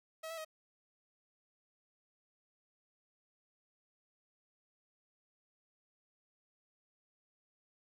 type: tone with pitch steps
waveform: sawtooth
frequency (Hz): 641 / 656 / 630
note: E5 / E5 / D#5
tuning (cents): -49 / -9 / +21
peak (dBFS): -38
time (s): 0.23-0.449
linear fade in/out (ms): 10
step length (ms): 73
effects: none